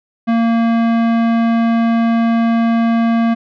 sine tone with tanh clipping, 230 Hz, A#3, 23 cents flat, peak -13 dBFS, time 0.27-3.35 s, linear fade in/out 20 ms, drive 18 dB, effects none

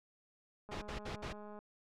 click train, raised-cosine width 1 ms, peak -38 dBFS, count 189, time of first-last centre 0.69-1.59 s, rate 209 Hz
pink noise bursts, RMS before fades -42 dBFS, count 4, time 0.71-1.33 s, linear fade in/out 10 ms, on 110 ms, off 60 ms
effects low-pass 4000 Hz 12 dB/octave

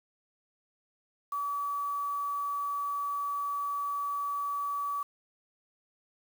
sine tone with quantisation, 1144 Hz, D6, 46 cents flat, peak -30 dBFS, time 1.32-5.03 s, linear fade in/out 5 ms, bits 8, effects none

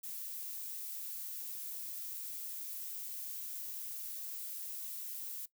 violet noise, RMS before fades -43 dBFS, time 0.03-5.46 s, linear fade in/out 10 ms, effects noise-tail reverb RT60 0.1 s tail -18 dB re dry

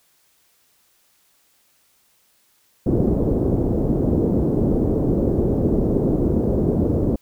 white low-pass noise, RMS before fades -19 dBFS, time 2.86-7.16 s, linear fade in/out 5 ms, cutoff 420 Hz, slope 24 dB/octave, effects white hiss -61 dBFS RMS until 7.21 s

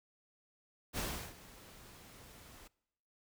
pink noise with ADSR envelope, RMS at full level -37 dBFS, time 0.93-2.68 s, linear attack 48 ms, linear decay 350 ms, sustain -19 dB, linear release 10 ms, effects noise-tail reverb RT60 0.9 s tail -24 dB re dry

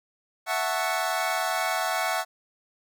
25% pulse chord, F# minor seventh, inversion third, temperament equal, 659.3 / 740 / 880 / 1108.7 Hz, E5 / F#5 / A5 / C#6, 0 / 0 / 0 / 0 cents, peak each -26 / -25 / -29 / -29 dBFS, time 0.46-2.25 s, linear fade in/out 50 ms, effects none

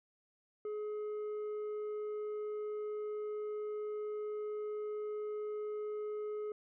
sine tone with tanh clipping, 422.2 Hz, G#4, 29 cents sharp, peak -38 dBFS, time 0.65-6.52 s, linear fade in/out 2 ms, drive 5 dB, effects none

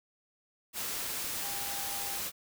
sine tone in noise, 800 Hz, G5, 35 cents sharp, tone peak -44 dBFS, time 1.4-2.2 s, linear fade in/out 50 ms, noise white, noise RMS -36 dBFS, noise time 0.73-2.32 s, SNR -11 dB, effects none

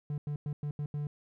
triangle tone bursts at uneven times, 146.83 Hz, D3, in tune, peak -30 dBFS, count 6, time 0.1-0.18 / 0.27-0.36 / 0.46-0.53 / 0.63-0.71 / 0.79-0.86 / 0.94-1.07 s, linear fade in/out 2 ms, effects none

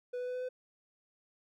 triangle tone with pitch steps, 493.9 / 497 / 500.2 / 503.4 / 506.6 Hz, B4 / B4 / B4 / B4 / B4, 0 / +11 / +22 / +33 / +44 cents, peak -33 dBFS, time 0.13-0.49 s, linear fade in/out 10 ms, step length 72 ms, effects none

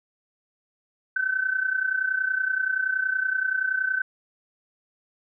sine tone with amplitude modulation, 1527 Hz, G6, 46 cents flat, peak -19 dBFS, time 1.16-4.02 s, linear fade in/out 5 ms, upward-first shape sine, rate 30.6 Hz, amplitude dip 75%, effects none

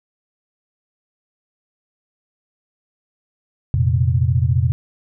sine chord, F suspended fourth, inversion none, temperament equal, 87.31 / 116.54 / 130.81 Hz, F2 / Bb2 / C3, 0 / 0 / 0 cents, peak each -18 dBFS, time 3.74-4.72 s, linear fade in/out 0 ms, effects none

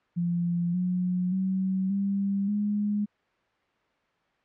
sine tone with pitch steps, 172.9 / 180.87 / 189.2 / 197.92 / 207 Hz, F3 / F#3 / F#3 / G3 / G#3, -17 / -39 / +39 / +17 / -5 cents, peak -24 dBFS, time 0.16-3.06 s, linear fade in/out 20 ms, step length 580 ms, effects white hiss -68 dBFS RMS until 4.44 s + low-pass 2000 Hz 12 dB/octave

